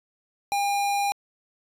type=tone; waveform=square; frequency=806 Hz; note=G5; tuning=48 cents sharp; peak=-23 dBFS; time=0.52-1.12 s; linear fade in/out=0 ms; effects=resampled to 32000 Hz